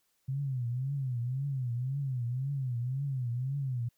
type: tone with vibrato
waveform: sine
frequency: 129.5 Hz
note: C3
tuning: 17 cents flat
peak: -30 dBFS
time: 0.28-3.89 s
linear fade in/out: 10 ms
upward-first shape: triangle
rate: 1.9 Hz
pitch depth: 180 cents each way
effects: white hiss -75 dBFS RMS until 3.97 s